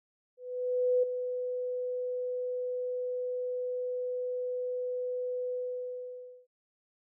sine tone with ADSR envelope, 498.9 Hz, B4, 17 cents sharp, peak -22 dBFS, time 0.37-6.47 s, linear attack 660 ms, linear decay 8 ms, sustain -9 dB, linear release 940 ms, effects none

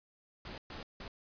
pink noise bursts at uneven times, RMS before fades -45 dBFS, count 3, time 0.45-0.58 / 0.7-0.83 / 1-1.08 s, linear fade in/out 2 ms, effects resampled to 11025 Hz

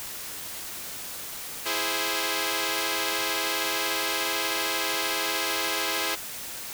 5% pulse chord, E augmented, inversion none, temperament equal, 329.6 / 415.3 / 523.3 Hz, E4 / G#4 / B#4, 0 / 0 / 0 cents, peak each -19 dBFS, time 1.65-6.16 s, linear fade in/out 20 ms, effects white hiss -37 dBFS RMS until 6.73 s

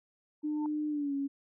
sine tone with exponential growth, 895 Hz, A5, 29 cents sharp, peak -36 dBFS, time 0.42-0.66 s, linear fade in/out 1 ms, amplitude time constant 52 ms
sine tone with pitch glide, 301.6 to 278.2 Hz, D4 to C#4, +46 to +6 cents, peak -30 dBFS, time 0.43-1.28 s, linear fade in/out 20 ms, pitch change -140 cents, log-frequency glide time 0.89-1.14 s
effects none

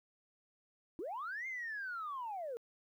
sine linear two-way sweep, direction up then down, 293.7 to 2130 to 444.6 Hz, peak -38 dBFS, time 0.99-2.57 s, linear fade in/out 0 ms, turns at 1.47 s, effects tanh soft clip ceiling -35 dBFS + 12-bit

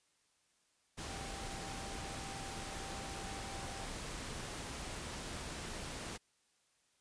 sine tone in noise, 784 Hz, G5, in tune, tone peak -50 dBFS, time 1.08-3.86 s, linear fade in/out 20 ms, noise pink, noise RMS -44 dBFS, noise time 0.97-6.18 s, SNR -9 dB, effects white hiss -75 dBFS RMS until 7 s + resampled to 22050 Hz

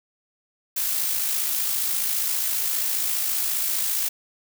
blue noise with amplitude modulation, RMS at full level -23 dBFS, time 0.76-4.09 s, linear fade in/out 10 ms, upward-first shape sine, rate 54.9 Hz, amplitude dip 35%, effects none

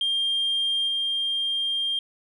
sine tone with level steps, 3200 Hz, G7, 35 cents sharp, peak -20 / -22 dBFS, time 0.01-1.99 s, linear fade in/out 2 ms, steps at 0.87 s, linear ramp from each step 20 ms, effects tanh soft clip ceiling -19 dBFS

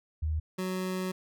sine / 25% pulse tone pair in turn, 78 / 185.52 Hz, D#2 / F#3, +5 / +5 cents, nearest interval octave + minor third, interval 1500 cents, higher second, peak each -27 dBFS, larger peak neither, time 0.22-0.4 / 0.58-1.12 s, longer second, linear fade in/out 10 ms, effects none

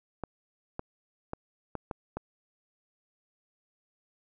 clicks, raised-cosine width 1 ms, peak -20 dBFS, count 6, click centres 0.237 / 0.794 / 1.334 / 1.753 / 1.912 / 2.17 s, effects none

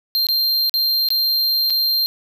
square tone with dropouts, 4176 Hz, C8, 4 cents flat, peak -16 dBFS, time 0.15-2.06 s, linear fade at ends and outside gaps 0 ms, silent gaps 0.268-0.287 / 0.695-0.74 / 1.087-1.104 / 1.699-1.704 s, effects none

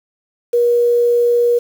sine tone with quantisation, 478.4 Hz, A#4, 45 cents sharp, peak -10 dBFS, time 0.53-1.59 s, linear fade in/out 10 ms, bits 6, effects none

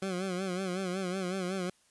20% pulse tone with vibrato, 185.6 Hz, F#3, 6 cents sharp, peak -27 dBFS, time 0.02-1.7 s, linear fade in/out 5 ms, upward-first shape sine, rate 5.4 Hz, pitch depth 82 cents each way, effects white hiss -67 dBFS RMS until 1.9 s + resampled to 24000 Hz

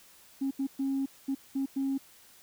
sine tone bursts at uneven times, 271.4 Hz, C#4, 36 cents flat, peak -26 dBFS, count 6, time 0.41-0.51 / 0.59-0.67 / 0.79-1.06 / 1.28-1.35 / 1.55-1.66 / 1.76-1.98 s, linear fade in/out 10 ms, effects tanh soft clip ceiling -24 dBFS + white hiss -57 dBFS RMS until 2.42 s

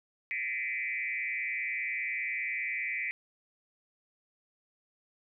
sine tone with frequency modulation, 2175 Hz, C#7, 33 cents flat, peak -31 dBFS, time 0.31-3.11 s, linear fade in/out 0 ms, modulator 130 Hz, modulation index 2, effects none

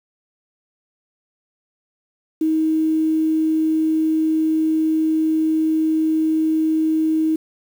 sine tone with quantisation, 316.2 Hz, D#4, 28 cents sharp, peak -15 dBFS, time 2.41-7.36 s, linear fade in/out 5 ms, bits 7, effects none

